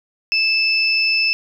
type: tone pair together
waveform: sine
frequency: 2630 / 5257 Hz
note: E7 / E8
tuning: -5 / -6 cents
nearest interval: octave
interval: 1199 cents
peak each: -16 / -19 dBFS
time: 0.32-1.33 s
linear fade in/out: 0 ms
effects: 8-bit